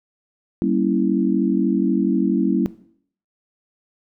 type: chord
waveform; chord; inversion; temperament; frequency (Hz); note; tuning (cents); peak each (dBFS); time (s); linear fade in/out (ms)
sine; G diminished seventh; none; equal with one note detuned; 193.3 / 233.1 / 277.2 / 329.6; G3 / Bb3 / Db4 / Fb4; -24 / 0 / 0 / 0; -22; 0.62-2.66; 0
effects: noise-tail reverb RT60 0.6 s tail -17 dB re dry